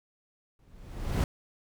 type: noise with exponential growth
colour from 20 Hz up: brown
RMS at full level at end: -22 dBFS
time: 0.59-1.24 s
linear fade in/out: 1 ms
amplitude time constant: 140 ms
effects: none